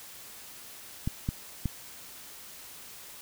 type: clicks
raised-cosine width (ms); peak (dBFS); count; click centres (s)
5; -16; 3; 1.075 / 1.289 / 1.657
effects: white hiss -47 dBFS RMS until 3.21 s